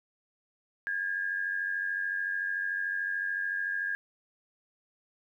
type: tone pair together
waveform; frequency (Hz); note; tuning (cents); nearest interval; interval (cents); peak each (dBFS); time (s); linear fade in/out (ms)
sine; 1626.4 / 1720; G#6 / A6; -37 / -40; minor second; 97; -30 / -37; 0.87-3.95; 0
effects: 11-bit